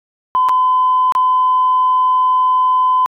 sine tone with dropouts, 1016 Hz, B5, 49 cents sharp, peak -9 dBFS, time 0.35-3.06 s, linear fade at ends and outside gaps 0 ms, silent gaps 0.487-0.493 / 1.122-1.151 s, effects tanh soft clip ceiling -5 dBFS

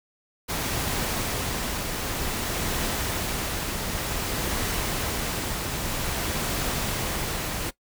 pink noise with tremolo, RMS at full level -27 dBFS, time 0.48-7.71 s, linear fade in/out 20 ms, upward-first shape triangle, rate 0.53 Hz, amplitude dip 30%, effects noise-tail reverb RT60 0.1 s tail -19 dB re dry

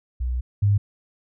sine tone pair in turn, 61.74 / 101.69 Hz, B1 / G#2, 0 / -36 cents, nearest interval major sixth, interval 864 cents, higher second, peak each -22 / -15 dBFS, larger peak second, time 0.2-0.41 / 0.62-0.78 s, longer first, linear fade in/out 10 ms, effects none

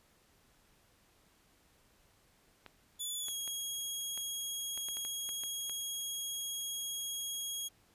clicks, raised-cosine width 0.3 ms, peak -32 dBFS, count 11, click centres 2.663 / 3.284 / 3.477 / 4.176 / 4.776 / 4.886 / 4.97 / 5.05 / 5.291 / 5.436 / 5.696 s
15% pulse tone with pitch glide, 3459 to 3295 Hz, A7 to G#7, -30 to -14 cents, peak -30 dBFS, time 2.99-7.69 s, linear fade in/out 20 ms, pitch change -84 cents, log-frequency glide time 3.2-3.34 s
effects pink hiss -68 dBFS RMS until 7.94 s + resampled to 32000 Hz

